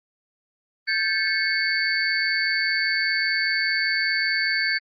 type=tone cluster; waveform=sine; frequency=1578 / 1743 / 2196 / 4532 Hz; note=G6 / A6 / C#7 / C#8; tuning=+11 / -17 / -17 / +37 cents; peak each=-26 dBFS; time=0.87-4.79 s; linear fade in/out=20 ms; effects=Opus 24 kbps